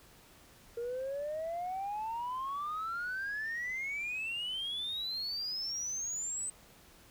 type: exponential sweep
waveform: sine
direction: up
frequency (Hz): 463.5 to 8170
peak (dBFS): -33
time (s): 0.77-6.5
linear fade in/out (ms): 5
effects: tanh soft clip ceiling -32 dBFS + pink hiss -59 dBFS RMS until 7.1 s